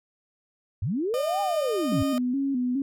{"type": "linear two-way sweep", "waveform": "sine", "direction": "up then down", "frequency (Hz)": [77.78, 816, 77.78], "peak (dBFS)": -24, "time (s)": [0.82, 2.03], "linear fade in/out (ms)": 5, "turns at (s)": 1.41}
{"type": "tone with pitch glide", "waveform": "30% pulse", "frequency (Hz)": [607, 613.7], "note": ["D#5", "D#5"], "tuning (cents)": [-43, -24], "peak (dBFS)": -27, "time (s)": [1.14, 2.18], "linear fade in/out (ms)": 0, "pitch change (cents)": 19, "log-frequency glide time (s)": [1.52, 1.96]}
{"type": "tone with vibrato", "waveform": "sine", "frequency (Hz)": 261.6, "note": "C4", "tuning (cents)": 0, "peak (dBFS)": -23, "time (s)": [1.92, 2.82], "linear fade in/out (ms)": 2, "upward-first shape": "square", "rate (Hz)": 2.4, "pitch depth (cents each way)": 87}
{"effects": []}